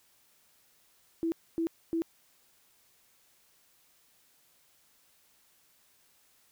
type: tone bursts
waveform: sine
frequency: 330.1 Hz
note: E4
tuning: 2 cents sharp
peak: -27 dBFS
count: 3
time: 1.23-2.02 s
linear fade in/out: 0 ms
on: 90 ms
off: 260 ms
effects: white hiss -66 dBFS RMS until 6.51 s